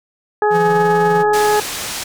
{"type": "harmonic tone", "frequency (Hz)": 420.6, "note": "G#4", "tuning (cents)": 22, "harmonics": [1, 2, 3, 4], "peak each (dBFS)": [-14, -15, -24, -23], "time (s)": [0.42, 1.6], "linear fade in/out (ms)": 2}
{"type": "tone with tremolo", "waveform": "square", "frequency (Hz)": 169.8, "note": "F3", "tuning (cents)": -48, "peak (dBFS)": -19, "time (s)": [0.5, 1.25], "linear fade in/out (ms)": 50, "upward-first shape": "sine", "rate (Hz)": 20, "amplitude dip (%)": 45}
{"type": "click train", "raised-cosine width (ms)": 1, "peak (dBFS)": -21, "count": 132, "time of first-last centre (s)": [0.68, 1.565], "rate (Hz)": 148}
{"type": "low-pass noise", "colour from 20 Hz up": "white", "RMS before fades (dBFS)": -25, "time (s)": [1.33, 2.04], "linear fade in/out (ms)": 10, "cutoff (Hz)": 8400, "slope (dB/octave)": 12}
{"effects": []}